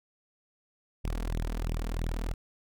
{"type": "tone with flanger", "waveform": "sawtooth", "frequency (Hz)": 40.45, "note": "E1", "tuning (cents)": -32, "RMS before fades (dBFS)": -32, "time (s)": [1.04, 2.34], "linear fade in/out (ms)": 10, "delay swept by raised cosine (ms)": [0.31, 4.51], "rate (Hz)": 3, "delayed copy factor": 0.85, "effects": []}